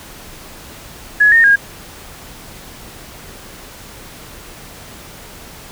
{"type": "tone with pitch steps", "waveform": "sine", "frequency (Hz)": [1687, 1833, 1628], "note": ["G#6", "A#6", "G#6"], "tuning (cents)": [27, -30, -35], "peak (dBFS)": -6, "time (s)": [1.2, 1.56], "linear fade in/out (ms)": 10, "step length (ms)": 120, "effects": ["pink hiss -36 dBFS RMS until 5.71 s"]}